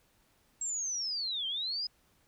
sine linear two-way sweep, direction down then up, 7630 to 3100 to 5070 Hz, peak -32 dBFS, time 0.61-1.87 s, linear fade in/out 5 ms, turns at 1.47 s, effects pink hiss -69 dBFS RMS until 2.27 s

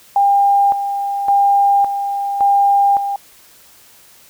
sine tone with tremolo, 801 Hz, G5, 37 cents sharp, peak -9 dBFS, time 0.16-3.16 s, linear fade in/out 2 ms, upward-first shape square, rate 0.89 Hz, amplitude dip 60%, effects white hiss -46 dBFS RMS until 4.29 s

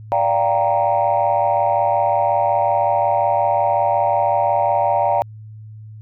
sine chord, G minor seventh, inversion second, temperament equal with one note detuned, 582.6 / 698.5 / 784 / 932.3 Hz, D5 / F5 / G5 / Bb5, -14 / 0 / 0 / 0 cents, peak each -19 dBFS, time 0.12-5.22 s, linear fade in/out 0 ms, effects tanh soft clip ceiling -7 dBFS + added 108 Hz sine -34 dBFS peak until 6.01 s

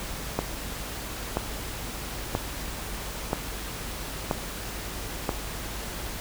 click train, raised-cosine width 1 ms, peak -10 dBFS, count 6, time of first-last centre 0.39-5.292 s, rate 1.02 Hz, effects added 50 Hz sine -39 dBFS peak until 6.2 s + pink hiss -36 dBFS RMS until 6.2 s

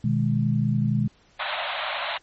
sine chord, G# minor, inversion first, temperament equal with one note detuned, 123.47 / 154.04 / 207.7 Hz, B2 / D#3 / G#3, 0 / -17 / 0 cents, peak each -23 / -25 / -24 dBFS, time 0.04-1.08 s, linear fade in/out 5 ms
pink band-pass noise, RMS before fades -29 dBFS, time 1.39-2.18 s, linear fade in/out 10 ms, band 570 to 4000 Hz, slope 96 dB/octave
effects pink hiss -59 dBFS RMS until 2.22 s + MP3 32 kbps

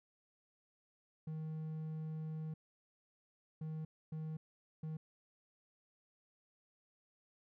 triangle tone bursts at uneven times, 157.2 Hz, D#3, 18 cents sharp, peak -38 dBFS, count 4, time 1.27-2.54 / 3.61-3.85 / 4.12-4.37 / 4.83-4.97 s, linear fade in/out 5 ms, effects none

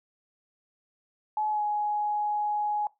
sine tone with pitch glide, 853 to 836.4 Hz, G#5 to G#5, +46 to +12 cents, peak -25 dBFS, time 1.37-2.87 s, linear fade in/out 2 ms, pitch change -34 cents, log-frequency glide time 1.5-1.62 s, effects noise-tail reverb RT60 0.2 s tail -20 dB re dry

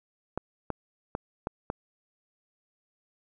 clicks, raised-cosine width 1 ms, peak -16 dBFS, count 5, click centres 0.376 / 0.703 / 1.151 / 1.471 / 1.701 s, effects none

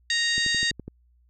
harmonic tone, 932.3 Hz, A#5, in tune, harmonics 2 / 3 / 4 / 5 / 6 / 7 / 8 / 9, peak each -25 / -33 / -27 / -29 / -43 / -35 / -38 / -43 dBFS, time 0.1-0.71 s, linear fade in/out 2 ms
click train, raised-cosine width 3 ms, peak -23 dBFS, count 7, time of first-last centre 0.38-0.88 s, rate 12 Hz
effects added 60 Hz sine -58 dBFS peak until 1.29 s

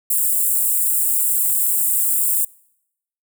white high-pass noise, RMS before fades -18 dBFS, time 0.1-2.45 s, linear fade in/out 5 ms, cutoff 7500 Hz, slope 96 dB/octave, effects noise-tail reverb RT60 0.8 s tail -25 dB re dry

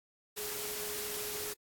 sine tone in noise, 419.3 Hz, G#4, 17 cents sharp, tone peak -44 dBFS, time 0.36-1.54 s, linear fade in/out 20 ms, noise white, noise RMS -39 dBFS, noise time 0.36-1.54 s, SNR -8 dB, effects AAC 64 kbps

